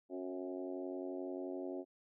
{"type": "harmonic tone with a mistuned harmonic", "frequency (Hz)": 91.4, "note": "F#2", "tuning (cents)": -21, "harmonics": [3, 4, 5, 6, 7, 8, 9], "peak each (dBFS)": [-44, -43, -54, -49, -49, -58, -60], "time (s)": [0.09, 1.85], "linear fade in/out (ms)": 50, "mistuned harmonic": 7, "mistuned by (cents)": 17, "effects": []}